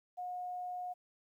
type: tone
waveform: sine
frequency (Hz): 722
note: F#5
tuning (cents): -43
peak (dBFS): -38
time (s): 0.17-0.94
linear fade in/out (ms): 20
effects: 12-bit